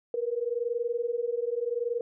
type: tone pair together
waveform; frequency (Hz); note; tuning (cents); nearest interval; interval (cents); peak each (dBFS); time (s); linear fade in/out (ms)
sine; 465.1 / 485.9; A#4 / B4; -4 / -28; minor second; 76; -30 / -30; 0.14-2.01; 2
effects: none